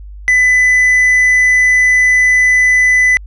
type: tone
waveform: triangle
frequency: 2000 Hz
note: B6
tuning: 21 cents sharp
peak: -5 dBFS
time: 0.28-3.17 s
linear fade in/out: 0 ms
effects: added 50 Hz sine -28 dBFS peak until 3.26 s + resampled to 24000 Hz